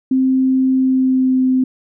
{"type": "tone with pitch glide", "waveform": "sine", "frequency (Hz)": [261.6, 258.3], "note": ["C4", "C4"], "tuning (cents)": [0, -22], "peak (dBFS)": -11, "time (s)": [0.11, 1.64], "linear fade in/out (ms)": 5, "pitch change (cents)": -22, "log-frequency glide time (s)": [0.75, 1.43], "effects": []}